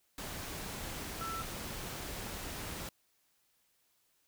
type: tone in noise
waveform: sine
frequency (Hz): 1331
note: E6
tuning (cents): +16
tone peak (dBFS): -38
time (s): 1.21-1.42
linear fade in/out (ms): 2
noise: pink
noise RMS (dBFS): -42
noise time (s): 0.18-2.89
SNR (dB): +1
effects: white hiss -74 dBFS RMS until 4.27 s